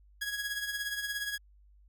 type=tone with tremolo; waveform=sawtooth; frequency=1661.2 Hz; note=G#6; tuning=in tune; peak=-27 dBFS; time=0.21-1.38 s; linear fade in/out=10 ms; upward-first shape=triangle; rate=17 Hz; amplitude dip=65%; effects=added 50 Hz sine -57 dBFS peak until 1.88 s